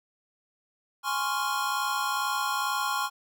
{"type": "chord", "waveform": "square", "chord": "Db major seventh", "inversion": "second", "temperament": "equal", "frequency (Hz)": [830.6, 1046.5, 1108.7, 1396.9], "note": ["Ab5", "C6", "Db6", "F6"], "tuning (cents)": [0, 0, 0, 0], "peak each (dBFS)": [-34, -32, -33, -33], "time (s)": [1.03, 3.1], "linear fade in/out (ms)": 50, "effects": []}